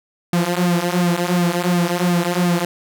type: tone with flanger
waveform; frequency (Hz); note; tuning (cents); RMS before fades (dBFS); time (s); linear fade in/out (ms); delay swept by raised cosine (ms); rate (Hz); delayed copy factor
sawtooth; 175.5; F3; +9; -18; 0.33-2.65; 2; 2 to 6.6; 2.8; -0.8
effects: none